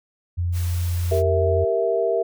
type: tone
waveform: sine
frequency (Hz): 87.31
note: F2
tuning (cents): 0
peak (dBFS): -20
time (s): 0.37-1.65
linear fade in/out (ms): 20
type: noise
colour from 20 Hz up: white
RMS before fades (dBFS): -38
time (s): 0.52-1.23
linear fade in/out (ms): 50
type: chord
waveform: sine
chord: E diminished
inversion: first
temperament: equal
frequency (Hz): 392 / 466.2 / 659.3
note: G4 / Bb4 / E5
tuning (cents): 0 / 0 / 0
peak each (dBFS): -24 / -22 / -22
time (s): 1.11-2.23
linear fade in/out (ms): 10
effects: none